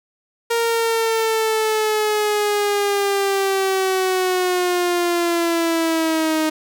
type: linear sweep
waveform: sawtooth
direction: down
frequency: 466.2 to 311.1 Hz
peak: -13 dBFS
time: 0.5-6.5 s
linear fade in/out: 10 ms
effects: none